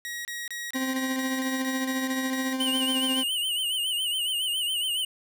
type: tone bursts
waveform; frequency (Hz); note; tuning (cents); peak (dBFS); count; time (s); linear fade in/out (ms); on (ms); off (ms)
sawtooth; 1900; A#6; +33; -29; 11; 0.05-2.53; 0; 200; 28
type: tone with tremolo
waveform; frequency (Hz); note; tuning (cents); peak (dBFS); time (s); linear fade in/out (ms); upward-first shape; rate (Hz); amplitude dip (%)
40% pulse; 261.6; C4; 0; -24; 0.74-3.24; 20; triangle; 14; 50
type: tone with vibrato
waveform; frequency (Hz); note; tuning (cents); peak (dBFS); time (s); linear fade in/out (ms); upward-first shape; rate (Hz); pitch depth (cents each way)
square; 2960; F#7; 0; -26; 2.6-5.05; 5; sine; 7.2; 90
effects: none